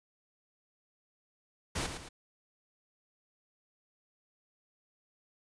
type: noise with echo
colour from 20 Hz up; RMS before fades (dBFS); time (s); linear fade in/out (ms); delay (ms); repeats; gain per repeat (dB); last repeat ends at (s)
pink; -34; 1.75-1.87; 10; 110; 2; -7; 2.09
effects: resampled to 22050 Hz